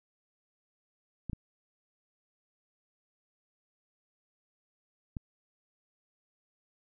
clicks, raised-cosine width 5 ms, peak -24 dBFS, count 3, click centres 1.297 / 1.332 / 5.168 s, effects none

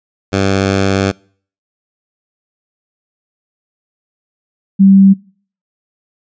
10% pulse / sine tone pair in turn, 97.3 / 194.38 Hz, G2 / G3, -12 / -14 cents, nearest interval octave, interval 1198 cents, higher second, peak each -3 dBFS, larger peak neither, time 0.32-1.12 / 4.79-5.14 s, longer first, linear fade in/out 20 ms, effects noise-tail reverb RT60 0.5 s tail -25 dB re dry + resampled to 16000 Hz

